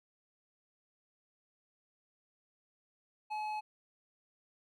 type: tone with hard clipping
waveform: sine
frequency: 853 Hz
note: G#5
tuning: 46 cents sharp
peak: -37 dBFS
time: 3.3-3.61 s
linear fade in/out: 20 ms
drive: 8 dB
effects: none